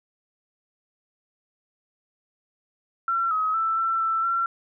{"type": "tone with pitch steps", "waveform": "sine", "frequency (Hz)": [1356, 1271, 1326, 1341, 1330, 1359], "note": ["E6", "D#6", "E6", "E6", "E6", "F6"], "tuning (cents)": [49, 36, 10, 29, 15, -48], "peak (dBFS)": -21, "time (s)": [3.08, 4.46], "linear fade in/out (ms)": 2, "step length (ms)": 230, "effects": []}